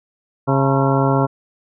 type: harmonic tone with a mistuned harmonic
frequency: 135.9 Hz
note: C#3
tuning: 34 cents flat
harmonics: 1 / 2 / 3 / 4 / 5 / 6 / 7 / 8 / 10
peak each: -17 / -20 / -22 / -23 / -24 / -25 / -25 / -26 / -27 dBFS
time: 0.47-1.27 s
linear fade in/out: 20 ms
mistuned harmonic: 6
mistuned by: +110 cents
effects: none